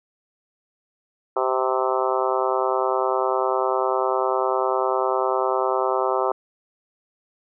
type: harmonic tone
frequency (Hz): 130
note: C3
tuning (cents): -11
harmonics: 3 / 4 / 5 / 6 / 7 / 8 / 9 / 10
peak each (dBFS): -25 / -26 / -27 / -28 / -28 / -29 / -30 / -30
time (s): 1.36-6.32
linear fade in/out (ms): 5
effects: none